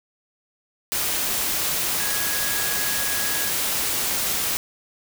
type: tone in noise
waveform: sine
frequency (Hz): 1661.2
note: G#6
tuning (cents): 0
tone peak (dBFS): -31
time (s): 2-3.49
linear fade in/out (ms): 0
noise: white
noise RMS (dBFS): -24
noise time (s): 0.92-4.57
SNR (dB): -10
effects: none